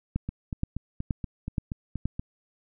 two click trains, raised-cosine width 5 ms, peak -14 / -19 dBFS, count 5 / 9, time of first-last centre 0.16-2.056 / 0.29-2.195 s, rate 2.11 / 4.2 Hz, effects none

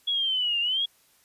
sine linear two-way sweep, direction down then up, 3368 to 2767 to 3368 Hz, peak -23 dBFS, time 0.07-0.86 s, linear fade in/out 10 ms, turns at 0.6 s, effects white hiss -62 dBFS RMS until 1.24 s + resampled to 32000 Hz

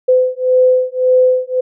sine beating tone pair, 508 / 509.8 Hz, B4 / C5, +49 / -45 cents, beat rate 1.8 Hz, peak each -12 dBFS, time 0.08-1.61 s, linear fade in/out 10 ms, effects none

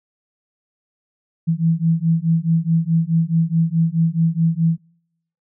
sine beating tone pair, 162.2 / 166.9 Hz, E3 / E3, -28 / +22 cents, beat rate 4.7 Hz, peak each -18 dBFS, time 1.47-4.78 s, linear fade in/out 20 ms, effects noise-tail reverb RT60 0.7 s tail -24 dB re dry

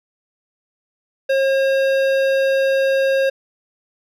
triangle tone with hard clipping, 539 Hz, C#5, 49 cents flat, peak -16 dBFS, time 1.29-3.3 s, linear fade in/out 10 ms, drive 17 dB, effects none

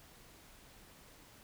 silence, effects pink hiss -59 dBFS RMS until 1.43 s

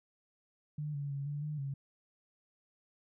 sine tone with pitch steps, 149.7 / 142.5 / 139.7 / 145.5 / 150.8 / 138.1 Hz, D3 / C#3 / C#3 / D3 / D3 / C#3, +33 / +48 / +14 / -16 / +46 / -6 cents, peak -35 dBFS, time 0.78-1.74 s, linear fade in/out 5 ms, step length 160 ms, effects none

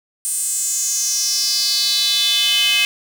square tone with high-pass filter sweep, 233.2 Hz, A#3, 1 cent sharp, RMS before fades -18 dBFS, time 0.25-2.85 s, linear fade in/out 0 ms, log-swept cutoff 8900 to 2700 Hz, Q 5.2, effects none

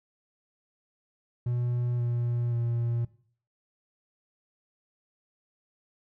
triangle tone with pitch steps, 121.6 / 119.79 / 118 Hz, B2 / A#2 / A#2, -26 / +48 / +22 cents, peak -24 dBFS, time 1.46-3.05 s, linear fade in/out 5 ms, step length 530 ms, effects noise-tail reverb RT60 0.5 s tail -18 dB re dry

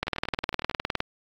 two click trains, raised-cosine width 0.3 ms, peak -21 / -9 dBFS, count 8 / 20, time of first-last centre 0.07-0.712 / 0.03-1.004 s, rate 10.9 / 19.5 Hz, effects AAC 48 kbps

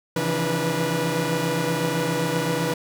sawtooth tone cluster, 135.3 / 164.3 / 172 / 295.2 / 487 Hz, C#3 / E3 / F3 / D4 / B4, -42 / -5 / -26 / +9 / -24 cents, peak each -27 / -23 / -27 / -26 / -22 dBFS, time 0.16-2.74 s, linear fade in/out 5 ms, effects none

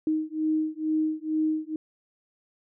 sine beating tone pair, 311.1 / 313.3 Hz, D#4 / D#4, 0 / +12 cents, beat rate 2.2 Hz, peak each -27 dBFS, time 0.07-1.76 s, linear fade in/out 2 ms, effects none

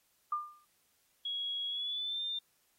sine tone with exponential decay, 1200 Hz, D6, 37 cents sharp, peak -28 dBFS, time 0.32-0.65 s, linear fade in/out 5 ms, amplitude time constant 70 ms
sine tone with pitch glide, 3322 to 3602 Hz, G#7 to A7, 0 to +40 cents, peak -34 dBFS, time 1.25-2.39 s, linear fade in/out 5 ms, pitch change +140 cents, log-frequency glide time 1.68-2.22 s
effects white hiss -73 dBFS RMS until 2.78 s + AAC 48 kbps

